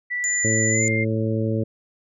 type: tone with pitch glide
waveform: sine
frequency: 1965 to 2106 Hz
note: B6 to C7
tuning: -9 to +11 cents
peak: -23 dBFS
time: 0.1-1.05 s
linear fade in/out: 20 ms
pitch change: +120 cents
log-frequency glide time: 0.69-0.84 s
type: tone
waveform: sine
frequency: 7040 Hz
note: A8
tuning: in tune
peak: -22 dBFS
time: 0.24-0.88 s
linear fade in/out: 0 ms
type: harmonic tone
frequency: 110.7 Hz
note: A2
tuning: 11 cents sharp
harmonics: 1 / 2 / 3 / 4 / 5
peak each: -23 / -26 / -28 / -29 / -30 dBFS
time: 0.44-1.64 s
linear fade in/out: 10 ms
effects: none